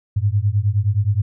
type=beating tone pair; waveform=sine; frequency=98 / 107.6 Hz; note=G2 / A2; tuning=0 / -38 cents; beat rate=9.6 Hz; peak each=-18 dBFS; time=0.16-1.22 s; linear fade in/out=10 ms; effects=none